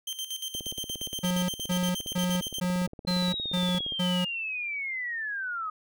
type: tone with tremolo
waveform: sawtooth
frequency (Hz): 3136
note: G7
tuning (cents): 0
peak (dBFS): -28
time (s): 0.07-2.6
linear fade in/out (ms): 5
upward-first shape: square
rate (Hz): 8.5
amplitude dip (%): 70
type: click train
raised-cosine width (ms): 2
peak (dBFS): -28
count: 59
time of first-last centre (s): 0.55-3.922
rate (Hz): 17.2
type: tone bursts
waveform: square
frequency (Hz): 180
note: F#3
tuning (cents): -47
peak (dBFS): -26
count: 7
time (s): 1.23-4.25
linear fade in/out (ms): 10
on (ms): 260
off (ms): 200
type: linear sweep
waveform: sine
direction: down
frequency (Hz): 4139 to 1239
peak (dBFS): -30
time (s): 3.07-5.7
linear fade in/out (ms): 5
effects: none